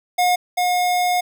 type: tone pair in turn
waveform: square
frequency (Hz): 719 / 719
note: F#5 / F#5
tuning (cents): -50 / -50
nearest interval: unison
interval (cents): 0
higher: neither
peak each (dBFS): -15 / -17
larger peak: first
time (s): 0.18-0.36 / 0.57-1.21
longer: second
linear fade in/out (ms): 10
effects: none